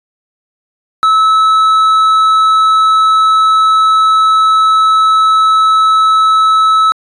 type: tone with hard clipping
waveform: sine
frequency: 1300 Hz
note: E6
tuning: 24 cents flat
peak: -7 dBFS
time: 1.03-6.92 s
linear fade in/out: 0 ms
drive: 5 dB
effects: resampled to 22050 Hz